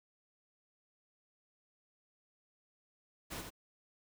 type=noise with echo; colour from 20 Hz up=pink; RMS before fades=-43 dBFS; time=3.3-3.42 s; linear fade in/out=20 ms; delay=85 ms; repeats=1; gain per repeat=-5 dB; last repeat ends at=3.505 s; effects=none